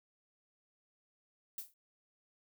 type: noise with exponential decay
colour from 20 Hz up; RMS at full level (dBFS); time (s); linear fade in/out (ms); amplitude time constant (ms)
violet; -38; 1.58-1.74; 2; 34
effects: none